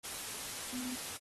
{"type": "tone in noise", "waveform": "sine", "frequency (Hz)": 251.7, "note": "B3", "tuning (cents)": 33, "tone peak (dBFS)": -40, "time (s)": [0.72, 0.96], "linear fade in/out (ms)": 20, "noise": "white", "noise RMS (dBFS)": -42, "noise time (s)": [0.03, 1.18], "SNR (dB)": -1, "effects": ["AAC 32 kbps"]}